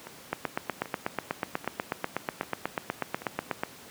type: two click trains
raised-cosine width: 0.5 ms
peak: -12 / -24 dBFS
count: 28 / 5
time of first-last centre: 0.33-3.635 / 0.07-3.22 s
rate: 8.17 / 1.27 Hz
effects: pink hiss -48 dBFS RMS until 3.9 s + high-pass 150 Hz 12 dB/octave